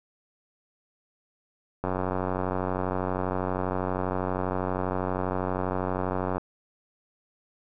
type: click train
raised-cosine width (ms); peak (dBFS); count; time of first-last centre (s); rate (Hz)
1; -14; 421; 1.84-6.381; 92.5
effects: none